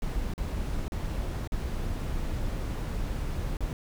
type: noise with dropouts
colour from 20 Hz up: brown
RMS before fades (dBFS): -31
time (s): 0.02-3.73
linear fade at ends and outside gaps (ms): 1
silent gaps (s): 0.337-0.379 / 0.881-0.92 / 1.475-1.52 / 3.57-3.606
effects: none